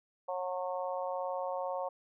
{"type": "harmonic tone", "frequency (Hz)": 182.2, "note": "F#3", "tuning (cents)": -26, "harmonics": [3, 4, 5, 6], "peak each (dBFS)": [-36, -39, -40, -43], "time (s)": [0.28, 1.89], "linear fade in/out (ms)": 10, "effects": []}